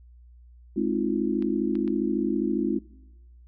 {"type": "chord", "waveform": "sine", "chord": "F minor seventh", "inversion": "first", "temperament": "just", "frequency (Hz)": [209.5, 261.9, 314.3, 349.2], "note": ["Ab3", "C4", "Eb4", "F4"], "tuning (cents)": [15, 2, 18, 0], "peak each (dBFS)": -28, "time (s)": [0.76, 2.79], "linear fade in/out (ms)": 10}
{"type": "clicks", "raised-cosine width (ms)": 0.3, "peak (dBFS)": -29, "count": 3, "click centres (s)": [1.424, 1.754, 1.878]}
{"effects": ["noise-tail reverb RT60 1.0 s tail -21 dB re dry", "added 60 Hz sine -48 dBFS peak until 3.47 s"]}